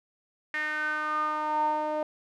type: tone with band-pass filter sweep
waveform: sawtooth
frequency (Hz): 305.1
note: D#4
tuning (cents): -34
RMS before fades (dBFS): -29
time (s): 0.54-2.03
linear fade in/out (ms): 2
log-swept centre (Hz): 1900 to 700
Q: 7.5
effects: none